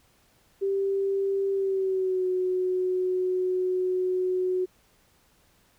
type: tone with pitch glide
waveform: sine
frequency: 392 to 367.9 Hz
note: G4 to F#4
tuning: 0 to -10 cents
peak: -23 dBFS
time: 0.61-4.66 s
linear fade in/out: 20 ms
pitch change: -110 cents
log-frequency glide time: 1.52-2.27 s
effects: pink hiss -63 dBFS RMS until 5.78 s